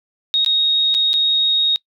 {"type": "tone with dropouts", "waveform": "sine", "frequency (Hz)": 3749, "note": "A#7", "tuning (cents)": 9, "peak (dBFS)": -13, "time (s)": [0.34, 1.76], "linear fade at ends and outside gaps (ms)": 0, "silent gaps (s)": [[0.447, 0.462], [0.942, 0.948], [1.132, 1.139]], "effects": ["noise-tail reverb RT60 0.1 s tail -23 dB re dry"]}